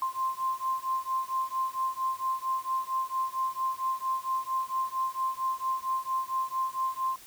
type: beating tone pair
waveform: sine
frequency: 1046.5 / 1050.9 Hz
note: C6 / C6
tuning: 0 / +7 cents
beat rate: 4.4 Hz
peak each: -31 dBFS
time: 0.02-7.16 s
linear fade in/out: 2 ms
effects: white hiss -51 dBFS RMS until 7.26 s